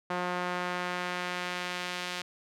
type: tone with band-pass filter sweep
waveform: sawtooth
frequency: 178.9 Hz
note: F3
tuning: 42 cents sharp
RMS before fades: -34 dBFS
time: 0.1-2.22 s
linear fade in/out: 5 ms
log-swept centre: 1100 to 3300 Hz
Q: 0.86
effects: none